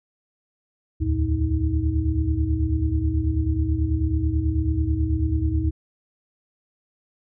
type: tone cluster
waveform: sine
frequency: 71 / 80.2 / 111.4 / 316.5 Hz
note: C#2 / E2 / A2 / D#4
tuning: +42 / -47 / +22 / +30 cents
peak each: -24 / -23 / -27 / -27 dBFS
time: 1-5.71 s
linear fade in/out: 20 ms
effects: none